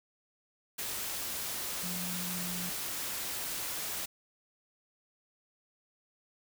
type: tone in noise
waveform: sine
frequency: 178.5 Hz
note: F3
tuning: 38 cents sharp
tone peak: -39 dBFS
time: 1.83-2.7 s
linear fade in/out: 10 ms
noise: white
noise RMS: -37 dBFS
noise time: 0.78-4.06 s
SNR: -5 dB
effects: none